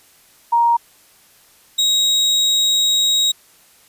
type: tone pair in turn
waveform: sine / 35% pulse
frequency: 938 / 3799 Hz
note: A#5 / A#7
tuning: +11 / +32 cents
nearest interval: 2 octaves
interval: 2421 cents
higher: second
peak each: -11 dBFS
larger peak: neither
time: 0.52-0.77 / 1.78-3.32 s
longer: second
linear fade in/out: 10 ms
effects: white hiss -51 dBFS RMS until 3.88 s + resampled to 32000 Hz